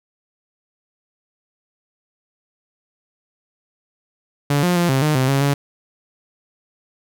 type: tone with pitch steps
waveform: sawtooth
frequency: 143.4 / 177.6 / 173.5 / 133.8 / 152.3 / 130.4 / 137.6 / 141.3 Hz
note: D3 / F3 / F3 / C3 / D#3 / C3 / C#3 / C#3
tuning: -41 / +29 / -11 / +39 / -37 / -5 / -12 / +34 cents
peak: -11 dBFS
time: 4.5-5.54 s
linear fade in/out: 5 ms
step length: 130 ms
effects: none